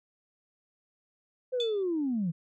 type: linear sweep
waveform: sine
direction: down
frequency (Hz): 518 to 155.56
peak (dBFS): -26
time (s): 1.52-2.32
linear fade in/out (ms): 20
type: tone with exponential decay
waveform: sine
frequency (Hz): 3491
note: A7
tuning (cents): -14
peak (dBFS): -26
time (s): 1.6-1.83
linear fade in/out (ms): 2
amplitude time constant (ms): 50
effects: tanh soft clip ceiling -22 dBFS